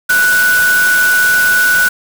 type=tone in noise; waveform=sine; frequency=1480 Hz; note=F#6; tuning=in tune; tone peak=-8 dBFS; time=0.09-1.89 s; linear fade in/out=10 ms; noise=white; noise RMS=-19 dBFS; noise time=0.09-1.89 s; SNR=+8 dB; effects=none